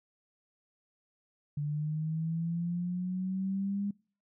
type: linear sweep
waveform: sine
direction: up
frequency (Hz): 145.2 to 203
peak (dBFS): -30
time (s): 1.57-3.91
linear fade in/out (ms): 5
effects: noise-tail reverb RT60 0.4 s tail -24 dB re dry